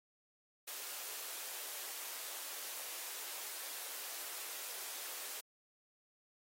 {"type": "high-pass noise", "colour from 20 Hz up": "white", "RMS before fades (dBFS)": -45, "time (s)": [0.67, 5.41], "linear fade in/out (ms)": 10, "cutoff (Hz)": 380, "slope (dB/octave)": 24, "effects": ["AAC 48 kbps"]}